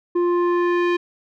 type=tone with low-pass filter sweep; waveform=square; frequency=350 Hz; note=F4; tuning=4 cents sharp; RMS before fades=-19 dBFS; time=0.15-0.97 s; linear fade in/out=10 ms; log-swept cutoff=740 to 2700 Hz; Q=1.4; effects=none